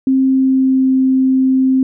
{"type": "tone with pitch glide", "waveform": "sine", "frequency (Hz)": [264.7, 262.1], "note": ["C4", "C4"], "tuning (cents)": [20, 3], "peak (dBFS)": -9, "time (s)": [0.07, 1.83], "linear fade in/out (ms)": 2, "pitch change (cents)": -17, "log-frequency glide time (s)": [0.24, 0.94], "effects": []}